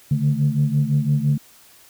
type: tone cluster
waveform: sine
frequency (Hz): 141.4 / 147.3 / 219.4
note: C#3 / D3 / A3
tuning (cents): +35 / +6 / -5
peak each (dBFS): -19 / -19 / -24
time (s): 0.11-1.38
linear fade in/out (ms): 5
effects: tanh soft clip ceiling -8 dBFS + white hiss -50 dBFS RMS until 1.89 s